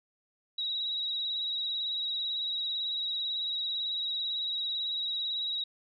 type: tone with vibrato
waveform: sine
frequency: 3848 Hz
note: B7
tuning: 46 cents flat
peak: -30 dBFS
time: 0.58-5.64 s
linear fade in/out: 5 ms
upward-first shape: sine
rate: 18 Hz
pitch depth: 34 cents each way
effects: none